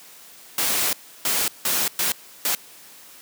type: noise bursts at uneven times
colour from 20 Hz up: white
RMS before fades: -22 dBFS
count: 5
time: 0.58-0.93 / 1.25-1.48 / 1.65-1.88 / 1.99-2.12 / 2.45-2.55 s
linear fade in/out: 2 ms
effects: white hiss -46 dBFS RMS until 3.21 s + high-pass 150 Hz 12 dB/octave